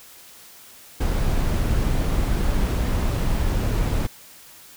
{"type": "noise", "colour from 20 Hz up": "brown", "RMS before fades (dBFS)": -21, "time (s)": [1, 4.07], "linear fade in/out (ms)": 10, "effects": ["white hiss -46 dBFS RMS until 4.76 s"]}